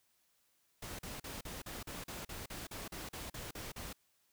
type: noise bursts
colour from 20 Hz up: pink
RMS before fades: -45 dBFS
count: 15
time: 0.82-3.93 s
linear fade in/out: 5 ms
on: 170 ms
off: 40 ms
effects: white hiss -75 dBFS RMS until 4.32 s